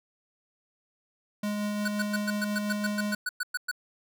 square tone with tremolo, 207.7 Hz, G#3, in tune, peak -28 dBFS, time 1.43-3.15 s, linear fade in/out 5 ms, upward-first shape triangle, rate 5.7 Hz, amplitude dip 25%
square tone bursts, 1480 Hz, F#6, in tune, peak -28 dBFS, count 14, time 1.85-3.714 s, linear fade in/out 5 ms, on 31 ms, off 110 ms
effects none

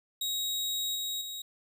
sawtooth tone with level steps, 3800 Hz, A#7, 33 cents sharp, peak -27 / -29 / -34 dBFS, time 0.21-1.42 s, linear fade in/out 5 ms, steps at 0.95 / 1.21 s, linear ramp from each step 5 ms, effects none

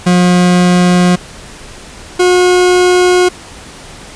40% pulse tone pair in turn, 178.8 / 361.1 Hz, F3 / F#4, +41 / -42 cents, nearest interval octave, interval 1217 cents, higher second, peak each -5 dBFS, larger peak neither, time 0.06-1.16 / 2.19-3.29 s, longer neither, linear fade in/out 10 ms, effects pink hiss -32 dBFS RMS until 4.15 s + resampled to 22050 Hz

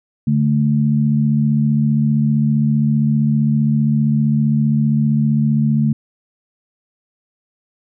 sine tone pair together, 144.23 / 219.5 Hz, D3 / A3, -31 / -4 cents, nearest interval perfect fifth, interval 727 cents, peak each -15 dBFS, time 0.27-5.93 s, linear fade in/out 5 ms, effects none

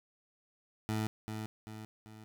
20% pulse tone with echo, 108.7 Hz, A2, 21 cents flat, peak -27 dBFS, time 0.89-1.07 s, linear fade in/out 0 ms, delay 390 ms, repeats 3, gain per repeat -6 dB, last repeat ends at 2.24 s, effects none

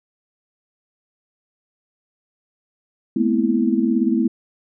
sine tone cluster, 214.5 / 235.3 / 252.7 / 328.4 Hz, A3 / A#3 / B3 / E4, -44 / +16 / +40 / -6 cents, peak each -21 dBFS, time 3.16-4.28 s, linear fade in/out 5 ms, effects none

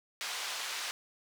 white band-pass noise, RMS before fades -38 dBFS, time 0.21-0.91 s, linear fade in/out 0 ms, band 780 to 5100 Hz, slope 12 dB/octave, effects none

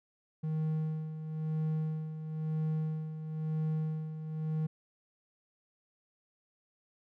triangle tone with tremolo, 156.7 Hz, D#3, 13 cents sharp, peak -27 dBFS, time 0.43-4.67 s, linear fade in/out 10 ms, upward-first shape sine, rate 1 Hz, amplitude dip 65%, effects none

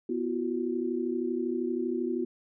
sine chord, B suspended fourth, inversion none, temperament equal with one note detuned, 246.9 / 337.3 / 370 Hz, B3 / E4 / F#4, 0 / +40 / 0 cents, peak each -32 dBFS, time 0.09-2.25 s, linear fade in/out 5 ms, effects none

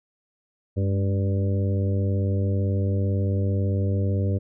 harmonic tone with a mistuned harmonic, 98 Hz, G2, in tune, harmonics 1 / 2 / 3 / 4 / 5 / 6, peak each -21 / -30 / -34 / -35 / -34 / -38 dBFS, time 0.76-4.39 s, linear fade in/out 20 ms, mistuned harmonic 2, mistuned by +58 cents, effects none

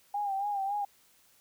sine tone with vibrato, 801 Hz, G5, 37 cents sharp, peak -29 dBFS, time 0.14-0.85 s, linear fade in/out 5 ms, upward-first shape sine, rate 3.6 Hz, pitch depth 60 cents each way, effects white hiss -64 dBFS RMS until 1.4 s

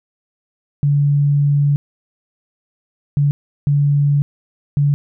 sine tone bursts at uneven times, 143.6 Hz, D3, 39 cents flat, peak -11 dBFS, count 4, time 0.83-1.76 / 3.17-3.31 / 3.67-4.22 / 4.77-4.94 s, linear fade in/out 0 ms, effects none

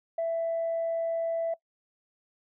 sine tone, 663 Hz, E5, 10 cents sharp, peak -25 dBFS, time 0.18-1.54 s, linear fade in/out 5 ms, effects noise-tail reverb RT60 0.1 s tail -21 dB re dry + tanh soft clip ceiling -23 dBFS

